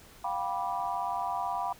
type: chord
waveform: sine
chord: G dominant seventh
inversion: third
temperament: just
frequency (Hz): 705.6 / 784 / 980 / 1176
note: F5 / G5 / B5 / D6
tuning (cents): +18 / 0 / -14 / +2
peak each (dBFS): -35 / -35 / -33 / -39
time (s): 0.24-1.73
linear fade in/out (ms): 5
effects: pink hiss -54 dBFS RMS until 1.79 s